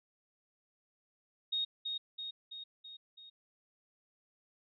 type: tone with echo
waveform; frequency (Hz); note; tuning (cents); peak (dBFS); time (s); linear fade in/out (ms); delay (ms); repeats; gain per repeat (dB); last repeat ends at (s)
sine; 3729; A#7; 0; -31; 1.52-1.65; 10; 330; 5; -4; 3.3
effects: none